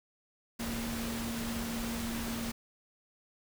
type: tone in noise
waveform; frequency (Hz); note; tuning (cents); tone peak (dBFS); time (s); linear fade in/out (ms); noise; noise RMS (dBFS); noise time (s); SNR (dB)
sine; 231.3; A#3; -13; -36; 0.59-2.52; 10; pink; -39; 0.59-2.52; 0
effects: none